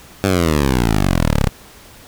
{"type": "exponential sweep", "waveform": "10% pulse", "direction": "down", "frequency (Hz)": [100, 32.02], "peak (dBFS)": -5, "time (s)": [0.24, 1.49], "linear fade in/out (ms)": 0, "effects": ["pink hiss -42 dBFS RMS until 2.07 s"]}